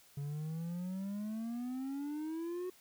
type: exponential sweep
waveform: triangle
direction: up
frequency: 139.7 to 370 Hz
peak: -35 dBFS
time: 0.17-2.7 s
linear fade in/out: 5 ms
effects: white hiss -63 dBFS RMS until 2.8 s